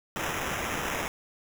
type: noise with sample-and-hold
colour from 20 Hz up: white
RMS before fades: -32 dBFS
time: 0.16-1.08 s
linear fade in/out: 0 ms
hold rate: 4410 Hz
effects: none